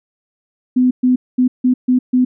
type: tone bursts at uneven times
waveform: sine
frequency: 252.2 Hz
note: B3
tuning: 36 cents sharp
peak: -9 dBFS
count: 6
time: 0.76-0.91 / 1.03-1.16 / 1.38-1.48 / 1.64-1.74 / 1.88-1.99 / 2.13-2.25 s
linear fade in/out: 10 ms
effects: none